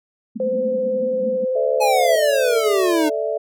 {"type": "band-pass noise", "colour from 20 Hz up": "pink", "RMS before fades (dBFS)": -30, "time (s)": [0.35, 1.45], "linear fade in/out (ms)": 10, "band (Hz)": [200, 250], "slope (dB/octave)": 96}
{"type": "tone with vibrato", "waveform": "sine", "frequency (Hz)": 515, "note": "C5", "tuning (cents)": -28, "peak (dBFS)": -18, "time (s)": [0.4, 2.16], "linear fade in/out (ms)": 2, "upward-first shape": "sine", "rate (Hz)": 18, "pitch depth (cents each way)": 17}
{"type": "chord", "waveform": "sine", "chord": "A suspended fourth", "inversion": "none", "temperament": "equal", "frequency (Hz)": [440, 587.3, 659.3], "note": ["A4", "D5", "E5"], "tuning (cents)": [0, 0, 0], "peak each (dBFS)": -24, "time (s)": [1.55, 3.38], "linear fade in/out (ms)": 10}
{"type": "exponential sweep", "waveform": "square", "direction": "down", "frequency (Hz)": [854, 299.2], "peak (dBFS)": -17, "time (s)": [1.8, 3.1], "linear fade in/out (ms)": 20}
{"effects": []}